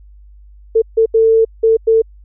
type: tone bursts at uneven times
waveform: sine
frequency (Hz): 448.2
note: A4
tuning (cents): +32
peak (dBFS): -7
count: 5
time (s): 0.75-0.82 / 0.97-1.06 / 1.14-1.45 / 1.63-1.77 / 1.87-2.02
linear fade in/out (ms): 10
effects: added 50 Hz sine -38 dBFS peak until 2.24 s